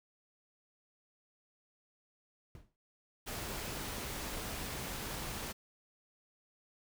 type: noise with exponential decay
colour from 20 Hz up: brown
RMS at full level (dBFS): -48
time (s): 2.55-2.76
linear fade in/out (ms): 1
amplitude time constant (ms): 45
type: noise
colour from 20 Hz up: pink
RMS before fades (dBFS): -41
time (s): 3.26-5.53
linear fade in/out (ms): 20
effects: none